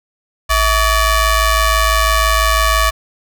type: ring-modulated tone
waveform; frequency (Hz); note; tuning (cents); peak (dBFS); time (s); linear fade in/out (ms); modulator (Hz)
sawtooth; 594; D5; +20; -4; 0.49-2.91; 20; 541
effects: none